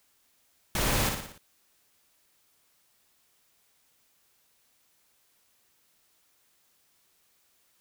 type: noise with echo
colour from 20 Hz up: pink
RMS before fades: -28 dBFS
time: 0.75-1.09 s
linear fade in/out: 2 ms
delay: 58 ms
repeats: 5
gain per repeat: -5 dB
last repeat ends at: 1.38 s
effects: white hiss -68 dBFS RMS until 7.8 s